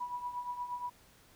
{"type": "tone with tremolo", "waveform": "sine", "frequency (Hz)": 979, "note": "B5", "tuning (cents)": -15, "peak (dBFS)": -33, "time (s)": [0, 0.9], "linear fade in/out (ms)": 10, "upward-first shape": "triangle", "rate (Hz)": 8.5, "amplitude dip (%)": 75, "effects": ["pink hiss -62 dBFS RMS until 1.35 s"]}